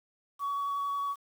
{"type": "tone with vibrato", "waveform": "sine", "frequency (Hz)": 1128, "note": "C#6", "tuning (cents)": 30, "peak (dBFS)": -28, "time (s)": [0.39, 1.16], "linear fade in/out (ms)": 50, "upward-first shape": "sine", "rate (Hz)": 11, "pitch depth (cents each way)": 10, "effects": ["tanh soft clip ceiling -26 dBFS", "9-bit"]}